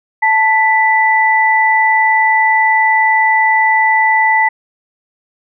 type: tone pair together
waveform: sine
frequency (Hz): 880.2 / 1981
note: A5 / B6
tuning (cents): 0 / +5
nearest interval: octave + major second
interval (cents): 1405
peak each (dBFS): -11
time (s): 0.22-4.49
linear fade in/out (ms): 10
effects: none